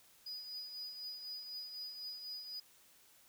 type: tone with tremolo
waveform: triangle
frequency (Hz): 4945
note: D#8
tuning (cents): -12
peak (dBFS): -40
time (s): 0.26-2.6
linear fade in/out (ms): 5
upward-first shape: triangle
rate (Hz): 4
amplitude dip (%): 55
effects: white hiss -65 dBFS RMS until 3.28 s